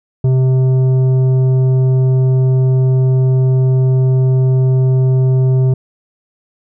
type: tone with tanh clipping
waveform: sine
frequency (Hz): 130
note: C3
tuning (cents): -11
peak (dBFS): -10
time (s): 0.24-5.74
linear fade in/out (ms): 5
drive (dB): 9
effects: none